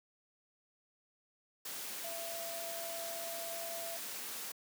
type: tone in noise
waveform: sine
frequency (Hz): 672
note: E5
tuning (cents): +33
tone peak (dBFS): -43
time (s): 2.04-3.97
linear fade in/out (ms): 5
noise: white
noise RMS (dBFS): -43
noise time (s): 1.65-4.52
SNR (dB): -3
effects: high-pass 200 Hz 12 dB/octave